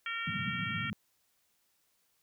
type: harmonic tone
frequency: 459.2 Hz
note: A#4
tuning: 26 cents flat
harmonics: 3 / 4 / 5 / 6 / 7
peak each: -39 / -40 / -39 / -45 / -43 dBFS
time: 0.06-0.9 s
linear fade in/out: 2 ms
type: band-pass noise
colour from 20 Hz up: pink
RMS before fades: -39 dBFS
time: 0.27-0.93 s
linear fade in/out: 0 ms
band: 100 to 230 Hz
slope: 48 dB/octave
effects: white hiss -74 dBFS RMS until 2.22 s